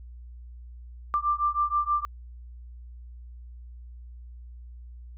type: beating tone pair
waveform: sine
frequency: 1180 / 1186.3 Hz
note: D6 / D6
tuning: +8 / +17 cents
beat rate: 6.3 Hz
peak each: -26 dBFS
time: 1.14-2.05 s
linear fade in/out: 0 ms
effects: added 60 Hz sine -41 dBFS peak until 5.17 s